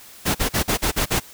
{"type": "noise bursts", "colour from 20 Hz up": "pink", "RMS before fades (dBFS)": -20, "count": 7, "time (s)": [0.25, 1.202], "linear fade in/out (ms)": 20, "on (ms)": 100, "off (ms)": 42, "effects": ["white hiss -44 dBFS RMS until 1.33 s"]}